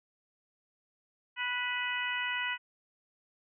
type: harmonic tone with a mistuned harmonic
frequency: 492.3 Hz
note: B4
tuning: 6 cents flat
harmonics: 2 / 3 / 4 / 5 / 6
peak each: -39 / -37 / -35 / -38 / -39 dBFS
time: 1.36-2.58 s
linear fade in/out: 50 ms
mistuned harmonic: 5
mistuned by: +37 cents
effects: none